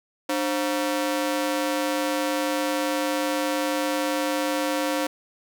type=ring-modulated tone; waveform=sawtooth; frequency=414.4 Hz; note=G#4; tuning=4 cents flat; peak=-16 dBFS; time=0.29-5.07 s; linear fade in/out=5 ms; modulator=116 Hz; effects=none